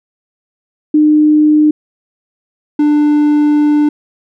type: tone pair in turn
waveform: sine / triangle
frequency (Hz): 303.2 / 296.8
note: D#4 / D4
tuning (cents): -45 / +18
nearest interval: unison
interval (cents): 37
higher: first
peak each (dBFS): -5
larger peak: neither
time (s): 0.94-1.71 / 2.79-3.89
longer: second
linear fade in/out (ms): 5
effects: none